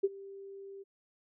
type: tone with ADSR envelope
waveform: sine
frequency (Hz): 393.2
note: G4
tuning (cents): +5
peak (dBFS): -22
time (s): 0.03-0.84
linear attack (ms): 14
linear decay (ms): 35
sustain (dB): -22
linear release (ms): 24
effects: none